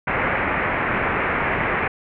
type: low-pass noise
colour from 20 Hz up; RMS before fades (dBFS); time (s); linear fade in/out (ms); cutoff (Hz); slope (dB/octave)
white; -22; 0.07-1.88; 5; 2300; 48
effects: none